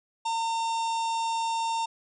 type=harmonic tone with a mistuned harmonic; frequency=911 Hz; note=A#5; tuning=40 cents flat; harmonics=1 / 3 / 4 / 5 / 6 / 7 / 8 / 9 / 10; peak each=-26 / -41 / -40 / -49 / -43 / -51 / -45 / -53 / -49 dBFS; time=0.25-1.86 s; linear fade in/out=10 ms; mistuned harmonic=9; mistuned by=-29 cents; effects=none